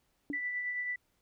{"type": "tone with exponential decay", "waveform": "sine", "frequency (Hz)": 288.4, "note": "D4", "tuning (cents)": -31, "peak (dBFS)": -30, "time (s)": [0.3, 0.41], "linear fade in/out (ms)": 1, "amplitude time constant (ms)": 23}
{"type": "tone with tremolo", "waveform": "sine", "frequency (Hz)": 1975.5, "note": "B6", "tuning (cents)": 0, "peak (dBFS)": -31, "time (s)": [0.33, 0.96], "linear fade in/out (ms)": 5, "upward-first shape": "triangle", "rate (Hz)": 9.2, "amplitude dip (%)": 40}
{"effects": ["pink hiss -75 dBFS RMS until 1.21 s"]}